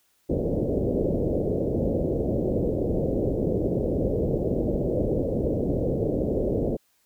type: low-pass noise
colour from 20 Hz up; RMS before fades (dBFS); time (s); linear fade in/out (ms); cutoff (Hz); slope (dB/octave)
white; -25; 0.29-6.77; 10; 560; 48
effects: white hiss -67 dBFS RMS until 7.05 s